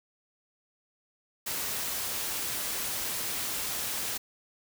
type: noise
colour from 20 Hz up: white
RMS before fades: -33 dBFS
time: 1.46-4.18 s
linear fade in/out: 10 ms
effects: none